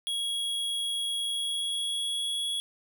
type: tone with pitch glide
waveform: square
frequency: 3318 to 3351 Hz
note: G#7 to G#7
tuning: -2 to +15 cents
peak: -29 dBFS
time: 0.07-2.6 s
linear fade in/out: 0 ms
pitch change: +17 cents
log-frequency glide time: 1.2-2.47 s
effects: none